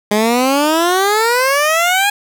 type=exponential sweep; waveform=15% pulse; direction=up; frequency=205.3 to 830.6 Hz; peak=-5 dBFS; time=0.11-2.1 s; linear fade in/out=5 ms; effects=none